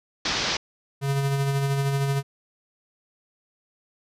white low-pass noise, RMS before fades -26 dBFS, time 0.25-0.57 s, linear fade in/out 5 ms, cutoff 5800 Hz, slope 48 dB/octave
square tone with tremolo, 138.59 Hz, C#3, in tune, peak -21 dBFS, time 1.01-2.23 s, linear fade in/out 50 ms, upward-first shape sine, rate 13 Hz, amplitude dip 35%
effects resampled to 32000 Hz

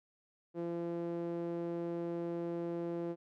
sawtooth tone with band-pass filter, 170.5 Hz, F3, 41 cents flat, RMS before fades -38 dBFS, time 0.54-3.16 s, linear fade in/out 50 ms, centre 400 Hz, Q 2.5, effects none

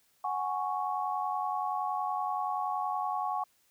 sine chord, F# suspended second, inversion none, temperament equal, 740 / 830.6 / 1108.7 Hz, F#5 / G#5 / C#6, 0 / 0 / 0 cents, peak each -34 dBFS, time 0.24-3.44 s, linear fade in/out 5 ms, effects white hiss -69 dBFS RMS until 3.7 s

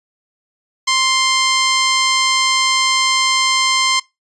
10% pulse tone, 1050 Hz, C6, 6 cents sharp, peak -4 dBFS, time 0.87-4 s, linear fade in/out 10 ms, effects noise-tail reverb RT60 0.2 s tail -21 dB re dry + resampled to 24000 Hz

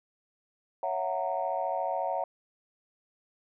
sine chord, F# dominant seventh, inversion second, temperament just, 555 / 666 / 740 / 925 Hz, C#5 / E5 / F#5 / A#5, +2 / +18 / 0 / -14 cents, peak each -34 / -33 / -32 / -34 dBFS, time 0.83-2.24 s, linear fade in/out 2 ms, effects tanh soft clip ceiling -18 dBFS

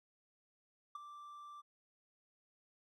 triangle tone with ADSR envelope, 1174.7 Hz, D6, in tune, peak -37 dBFS, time 0.95-1.62 s, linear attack 5 ms, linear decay 13 ms, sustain -11 dB, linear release 22 ms, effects tanh soft clip ceiling -34 dBFS

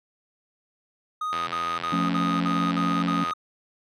triangle tone bursts, 1244.5 Hz, D#6, in tune, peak -24 dBFS, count 7, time 1.21-3.336 s, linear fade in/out 5 ms, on 260 ms, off 51 ms
click train, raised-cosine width 0.3 ms, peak -15 dBFS, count 169, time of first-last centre 1.33-3.309 s, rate 84.9 Hz
triangle chord, F augmented, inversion none, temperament equal, 174.61 / 220 / 277.2 Hz, F3 / A3 / C#4, 0 / 0 / 0 cents, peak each -24 / -29 / -25 dBFS, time 1.92-3.24 s, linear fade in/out 5 ms
effects high-pass 100 Hz 12 dB/octave

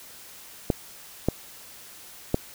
clicks, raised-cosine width 2 ms, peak -7 dBFS, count 3, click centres 0.702 / 1.286 / 2.344 s, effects white hiss -46 dBFS RMS until 2.54 s

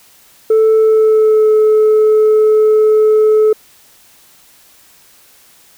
sine tone with pitch glide, 440 to 431.2 Hz, A4 to A4, 0 to -35 cents, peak -4 dBFS, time 0.5-3.53 s, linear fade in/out 5 ms, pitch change -35 cents, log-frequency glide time 0.75-1.51 s, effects tanh soft clip ceiling -5 dBFS + white hiss -46 dBFS RMS until 5.77 s

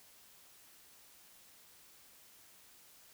silence, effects white hiss -61 dBFS RMS until 3.13 s

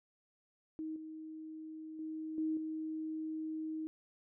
sine tone with level steps, 314.9 Hz, D#4, 21 cents sharp, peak -38 / -44 / -39 / -32 / -37 dBFS, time 0.79-3.87 s, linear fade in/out 0 ms, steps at 0.96 / 1.99 / 2.38 / 2.57 s, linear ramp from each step 2 ms, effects none

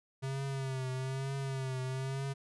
square tone with vibrato, 133.2 Hz, C3, 31 cents sharp, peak -35 dBFS, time 0.22-2.34 s, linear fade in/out 20 ms, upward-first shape triangle, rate 1.1 Hz, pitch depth 59 cents each way, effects resampled to 24000 Hz

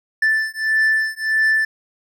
triangle beating tone pair, 1760 / 1761.6 Hz, A6 / A6, 0 / +2 cents, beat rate 1.6 Hz, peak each -17 dBFS, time 0.22-1.65 s, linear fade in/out 5 ms, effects none

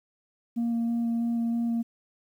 sine tone with vibrato, 233.1 Hz, A#3, in tune, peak -22 dBFS, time 0.56-1.83 s, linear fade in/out 20 ms, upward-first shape square, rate 3.1 Hz, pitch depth 8 cents each way, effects tanh soft clip ceiling -23 dBFS + 10-bit

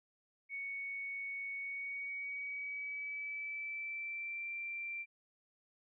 sine tone with pitch glide, 2224 to 2356 Hz, C#7 to D7, +5 to +5 cents, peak -39 dBFS, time 0.49-5.06 s, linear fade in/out 50 ms, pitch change +100 cents, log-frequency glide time 1.57-4.5 s, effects none

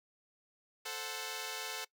5% pulse chord, F# diminished, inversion first, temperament equal, 440 / 523.3 / 740 Hz, A4 / C5 / F#5, 0 / 0 / 0 cents, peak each -30 / -33 / -33 dBFS, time 0.85-1.85 s, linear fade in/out 10 ms, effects noise-tail reverb RT60 0.1 s tail -21 dB re dry

